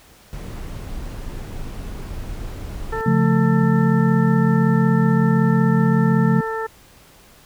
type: noise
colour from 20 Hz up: brown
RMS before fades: -30 dBFS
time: 0.33-3.01 s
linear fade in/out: 0 ms
type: clicks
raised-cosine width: 3 ms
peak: -26 dBFS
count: 8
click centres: 0.839 / 1.371 / 1.527 / 1.671 / 2 / 2.39 / 3.121 / 3.635 s
type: harmonic tone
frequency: 445.4 Hz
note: A4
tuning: 21 cents sharp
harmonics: 1 / 2 / 3 / 4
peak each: -25 / -28 / -30 / -31 dBFS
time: 2.92-6.67 s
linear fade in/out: 10 ms
type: chord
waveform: sine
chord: Db augmented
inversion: none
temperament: equal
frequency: 138.59 / 174.61 / 220 Hz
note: Db3 / F3 / A3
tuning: 0 / 0 / 0 cents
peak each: -18 dBFS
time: 3.06-6.41 s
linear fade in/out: 5 ms
effects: pink hiss -49 dBFS RMS until 7.45 s